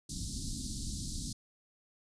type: band-stop noise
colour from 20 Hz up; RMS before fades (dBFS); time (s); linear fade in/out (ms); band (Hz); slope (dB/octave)
pink; -38; 0.09-1.33; 5; 290 to 4000; 48
effects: resampled to 22050 Hz